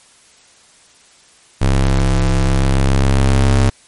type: ring-modulated tone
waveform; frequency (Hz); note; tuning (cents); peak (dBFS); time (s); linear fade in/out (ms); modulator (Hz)
40% pulse; 67.3; C2; +49; -6; 1.61-3.7; 10; 33.5
effects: white hiss -48 dBFS RMS until 3.87 s + MP3 48 kbps